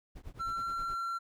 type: noise with tremolo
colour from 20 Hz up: brown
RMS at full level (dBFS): -44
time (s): 0.15-0.95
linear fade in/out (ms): 10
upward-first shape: triangle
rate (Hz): 9.5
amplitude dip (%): 100
type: tone with pitch glide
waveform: triangle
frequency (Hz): 1352 to 1363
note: E6 to F6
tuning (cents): +43 to -43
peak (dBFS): -31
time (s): 0.39-1.19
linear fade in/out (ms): 20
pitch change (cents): +14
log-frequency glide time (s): 0.51-0.65
effects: none